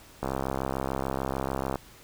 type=click train; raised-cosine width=1 ms; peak=-15 dBFS; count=103; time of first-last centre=0.23-1.757 s; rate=66.8 Hz; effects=pink hiss -52 dBFS RMS until 2.03 s